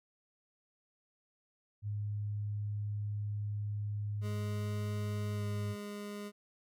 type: tone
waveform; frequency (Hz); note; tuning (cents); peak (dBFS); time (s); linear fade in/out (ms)
sine; 103.83; G#2; 0; -34; 1.82-5.76; 50
type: tone with pitch glide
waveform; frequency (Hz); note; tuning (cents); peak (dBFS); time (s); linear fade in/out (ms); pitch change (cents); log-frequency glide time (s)
25% pulse; 208.3 to 205.8; G#3 to G#3; +5 to -16; -37; 4.21-6.32; 50; -21; 5.33-5.45
effects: none